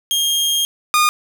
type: tone pair in turn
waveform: sawtooth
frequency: 3228 / 1221.8 Hz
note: G#7 / D#6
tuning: -50 / -32 cents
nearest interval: octave + perfect fourth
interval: 1682 cents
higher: first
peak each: -12 / -8 dBFS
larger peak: second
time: 0.11-0.65 / 0.94-1.09 s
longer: first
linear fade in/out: 0 ms
effects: none